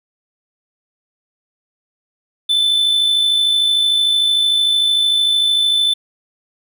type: tone with amplitude modulation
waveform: triangle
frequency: 3520 Hz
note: A7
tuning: in tune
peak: -9 dBFS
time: 2.49-5.94 s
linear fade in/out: 10 ms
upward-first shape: sine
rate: 53.3 Hz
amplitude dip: 35%
effects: none